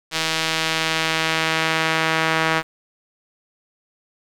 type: tone with band-pass filter sweep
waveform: sawtooth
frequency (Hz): 160.6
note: E3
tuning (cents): -45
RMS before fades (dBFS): -21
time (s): 0.11-2.63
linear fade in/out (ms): 50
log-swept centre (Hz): 3900 to 1700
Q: 0.94
effects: 7-bit